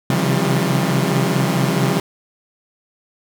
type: tone cluster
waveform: sawtooth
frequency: 132.6 / 137.2 / 161.8 / 176.8 / 198.2 Hz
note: C3 / C#3 / E3 / F3 / G3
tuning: +23 / -17 / -32 / +22 / +19 cents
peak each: -18 dBFS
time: 0.1-2 s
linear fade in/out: 2 ms
effects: none